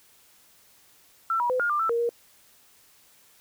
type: tone with pitch steps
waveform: sine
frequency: 1340 / 963 / 507 / 1418 / 1191 / 1327 / 467.7 / 472 Hz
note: E6 / B5 / B4 / F6 / D6 / E6 / A#4 / A#4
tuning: +28 / -44 / +45 / +26 / +24 / +11 / +6 / +22 cents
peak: -22 dBFS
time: 1.3-2.092 s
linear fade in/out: 2 ms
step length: 99 ms
effects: white hiss -58 dBFS RMS until 3.4 s